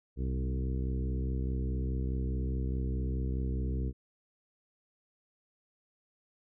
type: harmonic tone with a mistuned harmonic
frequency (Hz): 64.8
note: C2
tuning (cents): -16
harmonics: 1 / 2 / 3 / 4 / 5 / 6 / 7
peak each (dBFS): -31 / -37 / -41 / -43 / -45 / -47 / -48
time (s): 0.16-3.93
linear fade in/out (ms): 50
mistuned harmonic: 2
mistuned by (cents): -21
effects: none